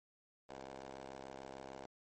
10% pulse ring-modulated tone, 66.8 Hz, C2, 36 cents sharp, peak -37 dBFS, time 0.49-1.86 s, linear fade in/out 5 ms, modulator 558 Hz, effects MP3 32 kbps

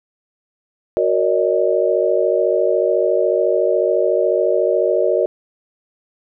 sine chord, D# minor seventh, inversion first, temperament equal with one note detuned, 370 / 466.2 / 568.3 / 622.3 Hz, F#4 / A#4 / C#5 / D#5, 0 / 0 / +43 / 0 cents, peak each -19 dBFS, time 0.97-5.26 s, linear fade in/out 0 ms, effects none

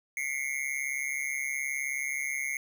square tone with amplitude modulation, 2147 Hz, C7, 44 cents sharp, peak -27 dBFS, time 0.17-2.57 s, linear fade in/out 2 ms, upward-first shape sine, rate 139 Hz, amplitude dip 95%, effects none

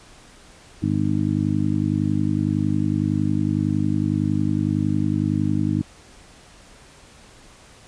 harmonic tone, 50.9 Hz, G#1, 34 cents flat, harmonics 2 / 3 / 4 / 5 / 6, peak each -25 / -25 / -25 / -25 / -25 dBFS, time 0.82-5.82 s, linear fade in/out 10 ms, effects pink hiss -48 dBFS RMS until 7.87 s + resampled to 22050 Hz

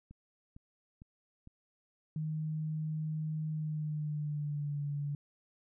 click train, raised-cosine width 5 ms, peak -39 dBFS, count 4, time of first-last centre 0.11-1.474 s, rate 2.2 Hz
sine tone with pitch glide, 155.56 to 144.31 Hz, D#3 to D3, 0 to -30 cents, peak -33 dBFS, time 2.16-5.15 s, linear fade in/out 2 ms, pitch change -130 cents, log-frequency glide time 3.5-4.83 s
effects none

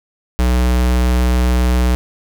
square tone, 61.74 Hz, B1, in tune, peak -12 dBFS, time 0.39-1.95 s, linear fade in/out 0 ms, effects none

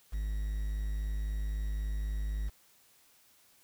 triangle tone with quantisation, 51.91 Hz, G#1, in tune, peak -29 dBFS, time 0.12-2.5 s, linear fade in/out 20 ms, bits 9, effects white hiss -64 dBFS RMS until 3.63 s

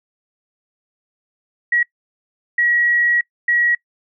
sine tone bursts at uneven times, 1913 Hz, A#6, 44 cents sharp, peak -13 dBFS, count 3, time 1.72-1.83 / 2.58-3.21 / 3.48-3.75 s, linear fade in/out 5 ms, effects noise-tail reverb RT60 0.1 s tail -24 dB re dry

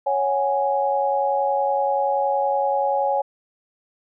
sine chord, C# suspended fourth, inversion none, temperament equal, 554.4 / 740 / 830.6 Hz, C#5 / F#5 / G#5, 0 / 0 / 0 cents, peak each -22 / -27 / -21 dBFS, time 0.06-3.22 s, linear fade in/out 10 ms, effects none

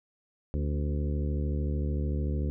harmonic tone with a mistuned harmonic, 73.42 Hz, D2, in tune, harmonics 1 / 2 / 3 / 4 / 5 / 6 / 7, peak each -28 / -34 / -38 / -40 / -42 / -44 / -45 dBFS, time 0.54-2.5 s, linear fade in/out 0 ms, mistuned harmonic 4, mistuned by -41 cents, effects none

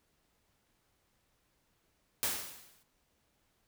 white noise with exponential decay, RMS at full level -30 dBFS, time 2.23-2.83 s, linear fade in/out 0 ms, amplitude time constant 130 ms, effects pink hiss -75 dBFS RMS until 3.67 s

